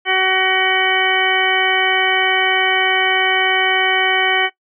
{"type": "harmonic tone", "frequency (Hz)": 376.7, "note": "F#4", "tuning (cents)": 31, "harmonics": [1, 2, 3, 4, 5, 6, 8], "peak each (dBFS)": [-22, -20, -25, -23, -20, -20, -19], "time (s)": [0.05, 4.5], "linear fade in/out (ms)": 50, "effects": ["noise-tail reverb RT60 0.1 s tail -18 dB re dry"]}